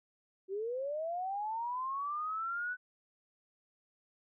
sine linear sweep, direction up, 370 to 1502 Hz, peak -34 dBFS, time 0.48-2.77 s, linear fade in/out 50 ms, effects none

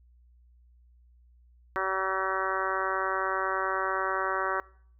harmonic tone, 190.3 Hz, F#3, 49 cents sharp, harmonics 2 / 3 / 4 / 5 / 6 / 7 / 8 / 9 / 10, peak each -35 / -36 / -38 / -35 / -32 / -35 / -34 / -41 / -40 dBFS, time 1.76-4.6 s, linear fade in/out 0 ms, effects noise-tail reverb RT60 0.6 s tail -23 dB re dry + added 60 Hz sine -56 dBFS peak until 4.99 s

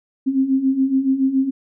sine beating tone pair, 261.6 / 268.7 Hz, C4 / C4, 0 / +46 cents, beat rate 7.1 Hz, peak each -21 / -16 dBFS, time 0.26-1.51 s, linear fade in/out 20 ms, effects none

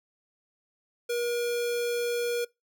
square tone with notch filter, 478 Hz, A#4, 43 cents sharp, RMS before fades -29 dBFS, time 1.09-2.45 s, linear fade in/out 10 ms, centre 960 Hz, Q 1.2, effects noise-tail reverb RT60 0.2 s tail -23 dB re dry

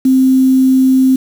sine tone with quantisation, 261.6 Hz, C4, in tune, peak -6 dBFS, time 0.05-1.16 s, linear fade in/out 5 ms, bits 5, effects none

